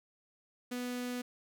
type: tone with notch filter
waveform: sawtooth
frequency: 246.9 Hz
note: B3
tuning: in tune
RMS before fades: -38 dBFS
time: 0.71-1.22 s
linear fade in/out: 10 ms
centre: 890 Hz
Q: 1.7
effects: none